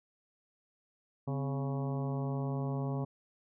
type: harmonic tone with a mistuned harmonic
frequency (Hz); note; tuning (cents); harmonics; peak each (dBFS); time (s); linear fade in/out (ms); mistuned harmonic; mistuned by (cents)
138.59; C#3; 0; 1 / 2 / 3 / 4 / 5 / 6 / 7 / 8; -33 / -39 / -43 / -45 / -47 / -49 / -50 / -51; 1.27-3.05; 10; 2; -100
effects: none